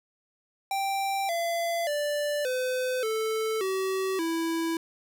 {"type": "tone with pitch steps", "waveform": "square", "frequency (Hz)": [784, 678.6, 587.3, 508.4, 440, 380.8, 329.6], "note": ["G5", "F5", "D5", "C5", "A4", "F#4", "E4"], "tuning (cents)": [0, -50, 0, -50, 0, 50, 0], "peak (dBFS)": -27, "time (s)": [0.71, 4.77], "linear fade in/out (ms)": 2, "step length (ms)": 580, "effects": []}